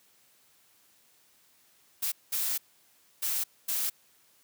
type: noise bursts at uneven times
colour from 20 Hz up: blue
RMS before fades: -30 dBFS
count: 4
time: 2.02-2.12 / 2.32-2.58 / 3.22-3.44 / 3.68-3.9 s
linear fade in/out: 10 ms
effects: white hiss -64 dBFS RMS until 4.43 s + high-pass 80 Hz 12 dB/octave